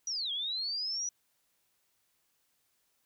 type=linear two-way sweep; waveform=sine; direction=down then up; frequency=5920 to 3208 to 5920 Hz; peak=-32 dBFS; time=0.07-1.09 s; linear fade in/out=2 ms; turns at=0.32 s; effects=white hiss -75 dBFS RMS until 3.05 s